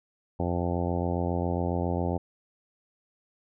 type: harmonic tone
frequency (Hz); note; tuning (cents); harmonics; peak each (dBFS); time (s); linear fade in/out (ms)
87.31; F2; 0; 1 / 2 / 3 / 4 / 5 / 6 / 7 / 8 / 9 / 10; -30 / -32 / -34 / -35 / -37 / -36 / -38 / -39 / -38 / -41; 0.39-2.18; 10
effects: none